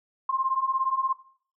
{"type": "beating tone pair", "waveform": "sine", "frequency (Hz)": [1046.5, 1063.5], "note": ["C6", "C6"], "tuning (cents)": [0, 28], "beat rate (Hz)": 17, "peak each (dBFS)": [-28, -25], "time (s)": [0.29, 1.13], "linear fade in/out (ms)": 5, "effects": ["noise-tail reverb RT60 0.5 s tail -17 dB re dry"]}